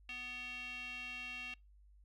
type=tone with band-pass filter; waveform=square; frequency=248.2 Hz; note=B3; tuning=9 cents sharp; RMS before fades=-45 dBFS; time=0.09-1.54 s; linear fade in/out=2 ms; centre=2700 Hz; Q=6.7; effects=noise-tail reverb RT60 0.2 s tail -24 dB re dry + added 50 Hz sine -60 dBFS peak until 2.04 s